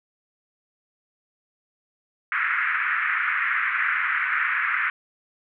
pink band-pass noise, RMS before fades -24 dBFS, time 2.32-4.9 s, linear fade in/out 2 ms, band 1300 to 2200 Hz, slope 48 dB/octave, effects none

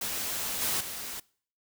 white noise with level steps, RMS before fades -33 / -29 / -38 dBFS, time 0.01-1.2 s, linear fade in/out 5 ms, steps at 0.61 / 0.8 s, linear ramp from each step 10 ms, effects noise-tail reverb RT60 0.5 s tail -23 dB re dry

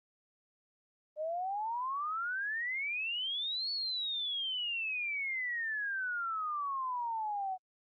sine exponential two-way sweep, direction up then down, 597 to 4460 to 737 Hz, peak -33 dBFS, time 1.16-7.58 s, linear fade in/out 50 ms, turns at 3.71 s, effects Opus 24 kbps

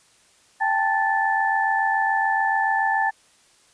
sine tone cluster, 792 / 879 / 1753 Hz, G5 / A5 / A6, +18 / -2 / -7 cents, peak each -23 dBFS, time 0.6-3.11 s, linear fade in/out 20 ms, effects white hiss -57 dBFS RMS until 3.73 s + resampled to 22050 Hz

